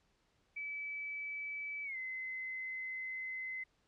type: tone with pitch glide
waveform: sine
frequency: 2300 to 2049 Hz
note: D7 to C7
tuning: -37 to -37 cents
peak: -39 dBFS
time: 0.56-3.64 s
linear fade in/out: 10 ms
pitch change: -200 cents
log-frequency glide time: 1.84-1.97 s
effects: pink hiss -75 dBFS RMS until 3.87 s + low-pass 6000 Hz 12 dB/octave